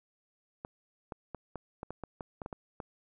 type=clicks; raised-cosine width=1 ms; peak=-25 dBFS; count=12; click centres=0.649 / 1.122 / 1.347 / 1.557 / 1.831 / 1.906 / 2.037 / 2.208 / 2.418 / 2.461 / 2.528 / 2.802 s; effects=none